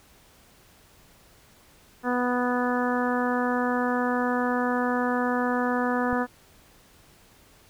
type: harmonic tone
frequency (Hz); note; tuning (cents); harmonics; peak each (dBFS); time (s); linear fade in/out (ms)
246.9; B3; 0; 1 / 2 / 3 / 4 / 5 / 6 / 7; -26 / -29 / -31 / -32 / -33 / -34 / -34; 2.03-6.27; 50
type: click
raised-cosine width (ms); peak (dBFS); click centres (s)
5; -24; 6.129
effects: pink hiss -56 dBFS RMS until 7.69 s